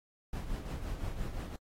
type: noise with tremolo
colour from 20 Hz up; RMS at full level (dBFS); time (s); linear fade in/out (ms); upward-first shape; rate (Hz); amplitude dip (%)
brown; -35; 0.33-1.56; 2; triangle; 5.8; 60
effects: AAC 48 kbps